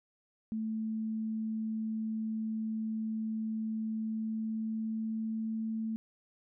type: tone with pitch glide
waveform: sine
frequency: 220 to 221.9 Hz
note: A3 to A3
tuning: 0 to +15 cents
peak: -32 dBFS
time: 0.52-5.96 s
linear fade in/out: 0 ms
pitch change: +15 cents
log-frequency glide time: 4-5.7 s
effects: none

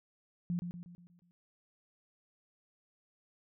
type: tone with echo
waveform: sine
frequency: 174.61 Hz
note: F3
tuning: in tune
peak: -31 dBFS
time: 0.5-0.59 s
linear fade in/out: 0 ms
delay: 120 ms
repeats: 6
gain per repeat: -6 dB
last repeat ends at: 1.31 s
effects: none

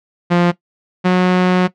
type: tone pair in turn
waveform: sawtooth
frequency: 174.61 / 182.25 Hz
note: F3 / F#3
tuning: 0 / -26 cents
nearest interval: minor second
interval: 74 cents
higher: second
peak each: -6 dBFS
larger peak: neither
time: 0.3-0.52 / 1.04-1.68 s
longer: second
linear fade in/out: 20 ms
effects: noise-tail reverb RT60 0.1 s tail -17 dB re dry + low-pass 3000 Hz 12 dB/octave

